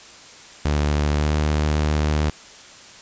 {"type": "tone with pitch glide", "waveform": "sawtooth", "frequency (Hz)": [73.9, 75.58], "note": ["D2", "D#2"], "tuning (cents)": [11, -50], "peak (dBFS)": -14, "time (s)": [0.65, 2.3], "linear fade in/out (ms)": 5, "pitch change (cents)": 39, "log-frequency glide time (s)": [1.16, 1.28], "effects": ["white hiss -43 dBFS RMS until 3.01 s", "resampled to 16000 Hz"]}